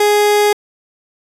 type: tone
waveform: 30% pulse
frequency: 415.3 Hz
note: G#4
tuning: in tune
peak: -7 dBFS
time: 0-0.53 s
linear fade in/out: 5 ms
effects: resampled to 32000 Hz